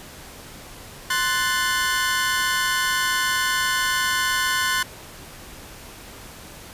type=chord; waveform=sawtooth; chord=F# diminished; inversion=second; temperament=equal with one note detuned; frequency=1046.5 / 1486 / 1760 Hz; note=C6 / F#6 / A6; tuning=0 / +7 / 0 cents; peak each=-21 / -20 / -22 dBFS; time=1.1-4.83 s; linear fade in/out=5 ms; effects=pink hiss -41 dBFS RMS until 6.73 s + resampled to 32000 Hz